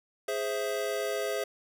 square chord, Ab augmented, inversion none, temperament equal, 415.3 / 523.3 / 659.3 Hz, Ab4 / C5 / E5, 0 / 0 / 0 cents, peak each -34 / -35 / -35 dBFS, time 0.28-1.44 s, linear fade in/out 5 ms, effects none

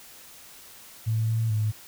sine tone with pitch steps, 111.4 / 112.8 / 107.6 Hz, A2 / A2 / A2, +22 / +44 / -38 cents, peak -22 dBFS, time 1.06-1.72 s, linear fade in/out 20 ms, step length 220 ms, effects white hiss -48 dBFS RMS until 1.87 s

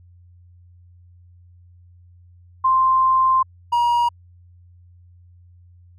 sine / triangle tone pair in turn, 1046.5 / 953.3 Hz, C6 / A#5, 0 / +39 cents, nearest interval major second, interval 161 cents, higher first, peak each -13 dBFS, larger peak neither, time 2.64-3.43 / 3.72-4.09 s, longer first, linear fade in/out 10 ms, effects added 88 Hz sine -46 dBFS peak until 5.98 s

